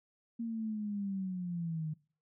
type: linear sweep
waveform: sine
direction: down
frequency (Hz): 233.1 to 152.5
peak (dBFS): -34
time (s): 0.39-1.94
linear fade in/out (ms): 10
effects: noise-tail reverb RT60 0.4 s tail -22 dB re dry